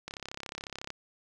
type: click train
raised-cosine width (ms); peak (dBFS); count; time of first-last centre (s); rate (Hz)
0.2; -21; 29; 0.08-0.904; 34
effects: none